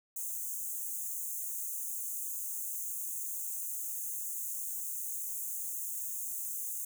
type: high-pass noise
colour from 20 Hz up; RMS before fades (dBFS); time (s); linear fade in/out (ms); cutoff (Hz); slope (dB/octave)
white; -38; 0.16-6.85; 5; 6300; 96
effects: none